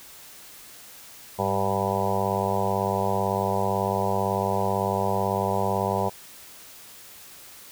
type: harmonic tone with a mistuned harmonic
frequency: 98 Hz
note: G2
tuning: in tune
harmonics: 1 / 2 / 4 / 5 / 6 / 7 / 8 / 9 / 10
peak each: -31 / -31 / -31 / -31 / -31 / -31 / -31 / -31 / -31 dBFS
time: 1.38-6.1 s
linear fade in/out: 20 ms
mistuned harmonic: 1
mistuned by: +62 cents
effects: white hiss -46 dBFS RMS until 7.71 s